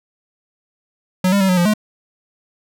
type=tone with pitch steps; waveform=square; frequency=184.4 / 200.2 / 191.4 / 182.5 / 174.4 / 212.5 Hz; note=F#3 / G3 / G3 / F#3 / F3 / G#3; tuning=-6 / +37 / -41 / -24 / -2 / +40 cents; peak=-13 dBFS; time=1.24-1.738 s; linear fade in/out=5 ms; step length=83 ms; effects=none